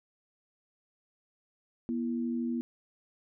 sine tone pair together, 240 / 332.7 Hz, B3 / E4, -49 / +16 cents, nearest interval tritone, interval 565 cents, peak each -30 / -37 dBFS, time 1.89-2.61 s, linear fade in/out 0 ms, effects none

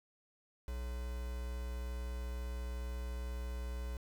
triangle tone with quantisation, 61.1 Hz, B1, 18 cents flat, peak -36 dBFS, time 0.68-3.97 s, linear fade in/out 0 ms, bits 8, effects none

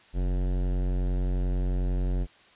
sine tone with hard clipping, 45.63 Hz, F#1, 23 cents flat, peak -26 dBFS, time 0.13-2.27 s, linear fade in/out 50 ms, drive 18 dB, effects white hiss -56 dBFS RMS until 2.55 s + resampled to 8000 Hz

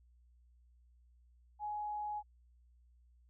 sine tone, 838 Hz, G#5, 15 cents sharp, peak -37 dBFS, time 1.59-2.23 s, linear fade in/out 50 ms, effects added 60 Hz sine -63 dBFS peak until 3.29 s

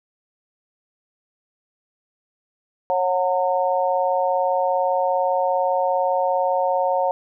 harmonic tone, 182.5 Hz, F#3, 24 cents flat, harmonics 3 / 4 / 5, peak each -21 / -22 / -23 dBFS, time 2.9-7.11 s, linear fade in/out 0 ms, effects none

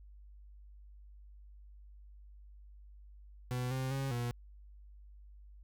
40% pulse tone with pitch steps, 124.9 / 130.9 / 135.8 / 120.3 Hz, B2 / C3 / C#3 / B2, +20 / +1 / -35 / -45 cents, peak -33 dBFS, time 3.51-4.31 s, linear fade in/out 0 ms, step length 200 ms, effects added 50 Hz sine -52 dBFS peak until 5.63 s

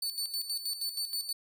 sawtooth tone with tremolo, 4496 Hz, C#8, 24 cents sharp, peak -28 dBFS, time 0.02-1.33 s, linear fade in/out 5 ms, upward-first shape square, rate 6.3 Hz, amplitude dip 65%, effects none

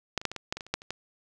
clicks, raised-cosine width 0.2 ms, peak -10 / -23 / -9 / -20 / -18 / -12 / -20 / -21 / -30 / -10 / -29 / -16 dBFS, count 12, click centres 0.177 / 0.215 / 0.253 / 0.316 / 0.363 / 0.525 / 0.57 / 0.608 / 0.666 / 0.74 / 0.819 / 0.906 s, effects none

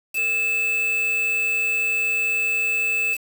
triangle tone with quantisation, 2621 Hz, E7, 11 cents flat, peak -18 dBFS, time 0.13-3.18 s, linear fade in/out 50 ms, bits 5, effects none

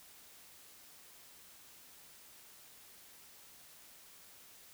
silence, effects white hiss -58 dBFS RMS until 4.73 s

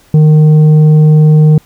triangle tone with tanh clipping, 153.8 Hz, D#3, 20 cents flat, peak -3 dBFS, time 0.14-1.58 s, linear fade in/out 2 ms, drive 10 dB, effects pink hiss -46 dBFS RMS until 1.65 s

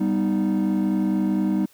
triangle chord, G augmented, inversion none, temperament equal, 196 / 246.9 / 311.1 Hz, G3 / B3 / D#4, 0 / 0 / 0 cents, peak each -19 / -24 / -21 dBFS, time 0-1.66 s, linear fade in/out 10 ms, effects tanh soft clip ceiling -12 dBFS + white hiss -56 dBFS RMS until 1.73 s

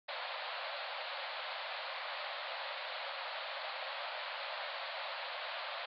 pink band-pass noise, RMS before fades -42 dBFS, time 0.08-5.86 s, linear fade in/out 10 ms, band 530 to 4500 Hz, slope 96 dB/octave, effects none

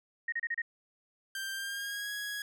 sine tone bursts, 1864.7 Hz, A#6, in tune, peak -30 dBFS, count 5, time 0.28-0.619 s, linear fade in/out 5 ms, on 43 ms, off 31 ms
sawtooth tone with pitch glide, 1577 to 1663.1 Hz, G6 to G#6, +10 to +2 cents, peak -32 dBFS, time 1.35-2.42 s, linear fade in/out 2 ms, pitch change +92 cents, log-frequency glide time 1.53-2.11 s
effects none

